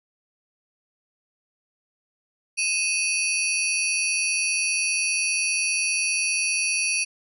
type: tone cluster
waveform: sine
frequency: 2485 / 2660 / 4530 / 5780 / 10050 Hz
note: D#7 / E7 / C#8 / F#8 / D#9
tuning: -3 / +15 / +37 / -41 / +16 cents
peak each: -28 dBFS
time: 2.57-7.05 s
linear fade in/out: 20 ms
effects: none